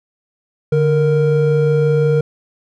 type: tone pair together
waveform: triangle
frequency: 146.83 / 466.2 Hz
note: D3 / A#4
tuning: 0 / 0 cents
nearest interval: octave + minor sixth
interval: 2000 cents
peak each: -12 dBFS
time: 0.72-2.21 s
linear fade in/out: 5 ms
effects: none